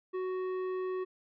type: tone with tanh clipping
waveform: triangle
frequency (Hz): 371.2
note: F#4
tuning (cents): +6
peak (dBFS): -34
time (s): 0.13-1.05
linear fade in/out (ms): 20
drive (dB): 15
effects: none